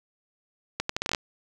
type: accelerating click train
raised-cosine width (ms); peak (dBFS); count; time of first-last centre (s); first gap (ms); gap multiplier
0.2; -9; 9; 0.8-1.148; 94; 0.76
effects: none